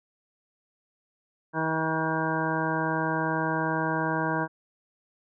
harmonic tone with a mistuned harmonic, 160 Hz, D#3, 49 cents sharp, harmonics 1 / 2 / 3 / 4 / 5 / 6 / 7 / 9 / 10, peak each -32 / -31 / -35 / -34 / -36 / -31 / -37 / -36 / -33 dBFS, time 1.53-4.48 s, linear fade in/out 50 ms, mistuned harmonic 10, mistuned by -19 cents, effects none

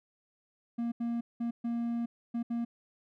triangle tone bursts at uneven times, 234.7 Hz, A#3, 12 cents sharp, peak -28 dBFS, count 6, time 0.78-0.92 / 1-1.21 / 1.4-1.51 / 1.64-2.06 / 2.34-2.43 / 2.5-2.65 s, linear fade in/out 10 ms, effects none

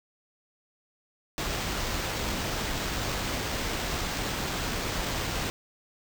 pink noise with sample-and-hold, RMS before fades -31 dBFS, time 1.38-5.5 s, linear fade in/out 0 ms, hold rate 11025 Hz, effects none

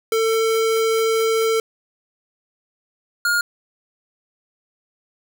square tone pair in turn, 447.7 / 1421.4 Hz, A4 / F6, +30 / +30 cents, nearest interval octave + minor sixth, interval 2000 cents, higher second, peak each -17 / -17 dBFS, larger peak neither, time 0.12-1.6 / 3.25-3.41 s, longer first, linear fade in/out 2 ms, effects none

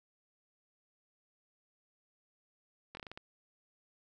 slowing click train, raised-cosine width 0.3 ms, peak -29 dBFS, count 7, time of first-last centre 2.95-3.175 s, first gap 21 ms, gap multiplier 1.23, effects none

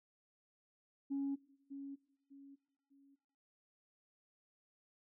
sine tone with echo, 277.2 Hz, C#4, in tune, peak -34 dBFS, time 1.1-1.36 s, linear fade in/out 20 ms, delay 600 ms, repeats 3, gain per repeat -10 dB, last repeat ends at 3.16 s, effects noise-tail reverb RT60 0.7 s tail -17 dB re dry + tanh soft clip ceiling -32 dBFS

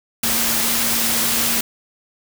sine tone in noise, 230 Hz, A#3, 23 cents flat, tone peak -29 dBFS, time 0.23-1.61 s, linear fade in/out 5 ms, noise white, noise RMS -19 dBFS, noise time 0.23-1.61 s, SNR -13 dB, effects none

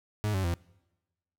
40% pulse tone with pitch steps, 105.6 / 95.17 / 85.77 Hz, G#2 / F#2 / F2, +29 / +49 / -31 cents, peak -26 dBFS, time 0.24-0.54 s, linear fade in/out 0 ms, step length 100 ms, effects noise-tail reverb RT60 1.0 s tail -24 dB re dry

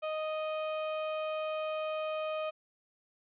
35% pulse tone, 622.3 Hz, D#5, in tune, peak -31 dBFS, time 0.02-2.51 s, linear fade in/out 20 ms, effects resampled to 8000 Hz

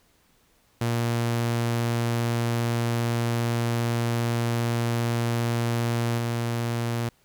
sawtooth tone with level steps, 117.5 Hz, A#2, 14 cents sharp, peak -19 / -21 dBFS, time 0.81-7.09 s, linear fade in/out 5 ms, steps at 6.18 s, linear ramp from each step 2 ms, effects pink hiss -63 dBFS RMS until 7.24 s

